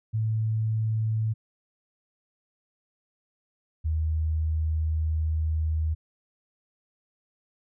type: tone pair in turn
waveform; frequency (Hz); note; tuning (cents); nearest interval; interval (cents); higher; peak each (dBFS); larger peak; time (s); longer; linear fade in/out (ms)
sine; 110.2 / 78.85; A2 / D#2; +3 / +24; tritone; 579; first; -23; neither; 0.13-1.34 / 3.84-5.95; second; 20
effects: none